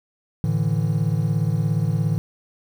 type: chord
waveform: triangle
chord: A suspended fourth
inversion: none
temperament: equal with one note detuned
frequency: 110 / 146.83 / 164.05 Hz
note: A2 / D3 / E3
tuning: 0 / 0 / -8 cents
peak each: -21 dBFS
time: 0.44-2.18 s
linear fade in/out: 0 ms
effects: 8-bit